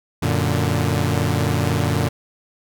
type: chord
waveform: sawtooth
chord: Gb augmented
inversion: none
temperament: equal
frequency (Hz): 92.5 / 116.54 / 146.83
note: Gb2 / Bb2 / D3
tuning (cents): 0 / 0 / 0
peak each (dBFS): -18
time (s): 0.22-2.09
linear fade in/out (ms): 10
effects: none